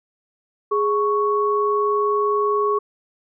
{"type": "tone pair together", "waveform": "sine", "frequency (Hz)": [415.3, 1109.9], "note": ["G#4", "C#6"], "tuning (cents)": [0, 2], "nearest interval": "octave + perfect fourth", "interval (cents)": 1702, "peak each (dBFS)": [-19, -20], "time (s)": [0.71, 2.79], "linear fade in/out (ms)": 10, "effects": []}